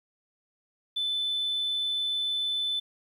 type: tone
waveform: sine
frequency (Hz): 3513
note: A7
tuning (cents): -3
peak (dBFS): -25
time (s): 0.96-2.8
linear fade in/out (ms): 10
effects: tanh soft clip ceiling -23 dBFS + 10-bit